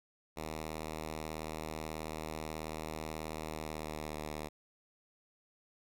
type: tone with pitch glide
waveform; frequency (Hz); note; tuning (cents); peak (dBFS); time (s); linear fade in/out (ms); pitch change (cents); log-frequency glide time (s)
5% pulse; 78.4 to 76.34; D#2 to D#2; +14 to -32; -28; 0.36-4.49; 20; -46; 3.47-4.17
effects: none